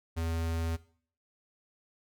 square tone, 82.41 Hz, E2, in tune, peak -31 dBFS, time 0.16-0.77 s, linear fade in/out 20 ms, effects noise-tail reverb RT60 0.5 s tail -18 dB re dry

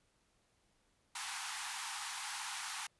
pink high-pass noise, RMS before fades -42 dBFS, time 1.15-2.87 s, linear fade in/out 5 ms, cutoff 780 Hz, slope 96 dB/octave, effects pink hiss -75 dBFS RMS until 2.99 s + resampled to 24000 Hz

